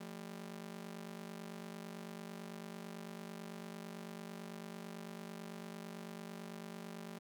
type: ring-modulated tone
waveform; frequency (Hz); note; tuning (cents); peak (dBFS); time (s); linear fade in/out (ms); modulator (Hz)
sawtooth; 198.5; G3; +22; -39; 0-7.19; 10; 24.5
effects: none